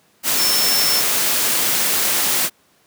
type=tone in noise; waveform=sine; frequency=5350 Hz; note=E8; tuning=25 cents sharp; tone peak=-18 dBFS; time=0.36-1.03 s; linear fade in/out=50 ms; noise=white; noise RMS=-18 dBFS; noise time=0.23-2.5 s; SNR=-3 dB; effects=pink hiss -57 dBFS RMS until 2.86 s + high-pass 150 Hz 12 dB/octave